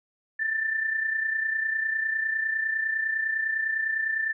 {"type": "tone pair together", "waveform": "sine", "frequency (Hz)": [1770.1, 1800], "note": ["A6", "A6"], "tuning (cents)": [10, 39], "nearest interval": "unison", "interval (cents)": 29, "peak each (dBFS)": [-25, -33], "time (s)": [0.39, 4.33], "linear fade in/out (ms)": 10, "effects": []}